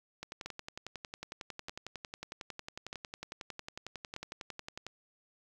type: two click trains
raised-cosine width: 0.2 ms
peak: -24 / -23 dBFS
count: 52 / 4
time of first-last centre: 0.23-4.866 / 0.46-4.164 s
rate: 11 / 0.81 Hz
effects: 9-bit